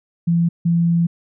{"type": "tone bursts at uneven times", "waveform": "sine", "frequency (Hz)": 169.4, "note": "E3", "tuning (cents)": 48, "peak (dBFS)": -13, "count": 2, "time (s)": [[0.27, 0.49], [0.65, 1.07]], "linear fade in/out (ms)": 10, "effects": []}